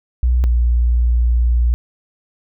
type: tone pair in turn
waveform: sine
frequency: 61.3 / 59.52 Hz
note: B1 / A#1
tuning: -12 / +37 cents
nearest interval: minor second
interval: 51 cents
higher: first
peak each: -11 dBFS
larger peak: neither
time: 0.23-0.44 / 0.44-1.74 s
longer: second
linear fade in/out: 0 ms
effects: none